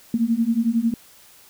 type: beating tone pair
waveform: sine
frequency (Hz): 224.1 / 235.1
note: A3 / A#3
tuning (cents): +32 / +15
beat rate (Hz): 11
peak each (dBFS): -21 / -20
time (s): 0.14-0.94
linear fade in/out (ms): 2
effects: white hiss -50 dBFS RMS until 1.49 s